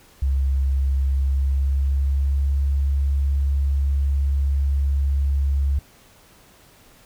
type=tone with pitch glide; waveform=sine; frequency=67.6 to 69.42 Hz; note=C#2 to C#2; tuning=-43 to +3 cents; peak=-17 dBFS; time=0.22-5.79 s; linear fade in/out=5 ms; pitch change=+46 cents; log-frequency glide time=1.06-2.6 s; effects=pink hiss -52 dBFS RMS until 7.05 s